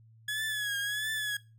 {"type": "tone with vibrato", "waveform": "30% pulse", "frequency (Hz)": 1688, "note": "G#6", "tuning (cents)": 28, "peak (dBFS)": -28, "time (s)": [0.28, 1.37], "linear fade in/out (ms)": 5, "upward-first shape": "triangle", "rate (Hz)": 1.5, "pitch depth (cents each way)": 78, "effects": ["noise-tail reverb RT60 0.3 s tail -20 dB re dry", "added 112 Hz sine -55 dBFS peak until 1.58 s"]}